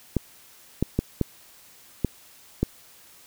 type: clicks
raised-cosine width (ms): 3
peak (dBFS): -8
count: 6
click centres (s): 0.167 / 0.826 / 0.99 / 1.213 / 2.047 / 2.63
effects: white hiss -52 dBFS RMS until 3.26 s